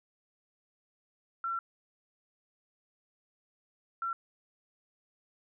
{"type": "tone bursts at uneven times", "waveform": "sine", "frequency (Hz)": 1356, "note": "E6", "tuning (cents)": 49, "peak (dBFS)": -31, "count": 2, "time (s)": [[1.44, 1.59], [4.02, 4.13]], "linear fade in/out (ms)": 2, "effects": []}